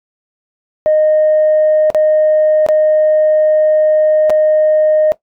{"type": "tone with dropouts", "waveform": "sine", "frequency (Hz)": 617, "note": "D#5", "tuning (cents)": -15, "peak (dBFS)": -6, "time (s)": [0.86, 5.12], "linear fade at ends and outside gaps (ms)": 0, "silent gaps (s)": [[1.902, 1.947], [2.664, 2.687], [4.297, 4.303]], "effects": ["noise-tail reverb RT60 0.1 s tail -17 dB re dry", "tanh soft clip ceiling -4 dBFS"]}